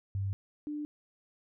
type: tone pair in turn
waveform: sine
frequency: 98 / 297.4 Hz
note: G2 / D4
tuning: 0 / +22 cents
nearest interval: octave + perfect fifth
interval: 1922 cents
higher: second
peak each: -30 / -34 dBFS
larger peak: first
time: 0.15-0.33 / 0.67-0.85 s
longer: neither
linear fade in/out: 0 ms
effects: none